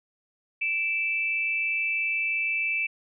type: tone pair together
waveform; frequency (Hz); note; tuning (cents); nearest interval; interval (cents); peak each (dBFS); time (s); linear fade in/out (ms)
sine; 2336 / 2637; D7 / E7; -10 / 0; major second; 210; -27; 0.61-2.87; 10
effects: none